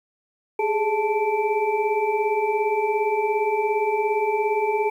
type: tone cluster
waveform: sine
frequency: 407.4 / 424.7 / 878 / 2329 Hz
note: G#4 / G#4 / A5 / D7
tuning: -33 / +39 / -4 / -15 cents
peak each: -26 / -23 / -24 / -31 dBFS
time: 0.59-4.9 s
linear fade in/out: 5 ms
effects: 9-bit